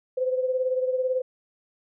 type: beating tone pair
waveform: sine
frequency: 510 / 528 Hz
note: C5 / C5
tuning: -44 / +16 cents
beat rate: 18 Hz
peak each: -23 / -30 dBFS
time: 0.17-1.22 s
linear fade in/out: 10 ms
effects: none